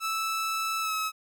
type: tone with pitch glide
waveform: sawtooth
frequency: 1314 to 1287.7 Hz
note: E6 to E6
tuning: -6 to -41 cents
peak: -24 dBFS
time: 0-1.12 s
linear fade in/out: 50 ms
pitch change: -35 cents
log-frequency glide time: 0.81-0.93 s
effects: none